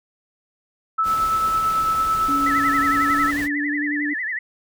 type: tone with tremolo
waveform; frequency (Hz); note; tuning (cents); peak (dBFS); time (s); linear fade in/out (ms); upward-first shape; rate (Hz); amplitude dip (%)
sine; 1310; E6; -11; -16; 0.98-3.31; 10; sine; 9; 30
type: noise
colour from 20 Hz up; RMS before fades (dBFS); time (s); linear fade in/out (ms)
pink; -34; 1.03-3.49; 50
type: tone with pitch glide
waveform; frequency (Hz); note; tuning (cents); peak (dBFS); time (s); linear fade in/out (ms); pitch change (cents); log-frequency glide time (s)
sine; 281.1 to 294.4; C#4 to D4; +24 to +4; -23; 2.28-4.14; 10; +80; 2.8-3.81
type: tone with vibrato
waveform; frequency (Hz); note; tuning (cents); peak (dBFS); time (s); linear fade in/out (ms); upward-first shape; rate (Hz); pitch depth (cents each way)
sine; 1864.7; A#6; 0; -23; 2.46-4.39; 5; sine; 11; 150
effects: none